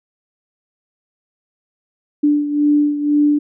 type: beating tone pair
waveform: sine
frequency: 293.5 / 295.5 Hz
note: D4 / D4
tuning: -1 / +11 cents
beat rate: 2 Hz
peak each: -13 / -19 dBFS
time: 2.23-3.39 s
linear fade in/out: 10 ms
effects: none